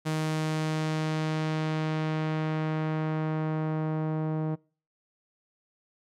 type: tone with low-pass filter sweep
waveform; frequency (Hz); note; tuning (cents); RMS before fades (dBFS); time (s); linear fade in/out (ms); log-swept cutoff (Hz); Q
sawtooth; 156.5; D#3; +10; -29; 0.05-4.56; 20; 11000 to 770; 0.7
effects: noise-tail reverb RT60 0.4 s tail -25 dB re dry